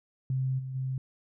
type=tone with level steps; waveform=sine; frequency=131.2 Hz; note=C3; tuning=5 cents sharp; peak=-26 / -34 / -29 dBFS; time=0.3-0.98 s; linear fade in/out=2 ms; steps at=0.58 / 0.74 s; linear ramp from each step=20 ms; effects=none